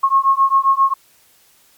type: beating tone pair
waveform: sine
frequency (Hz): 1082 / 1089.5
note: C#6 / C#6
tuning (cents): -42 / -30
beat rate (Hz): 7.5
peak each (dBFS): -14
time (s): 0.03-0.94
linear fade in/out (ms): 10
effects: white hiss -53 dBFS RMS until 1.77 s + MP3 96 kbps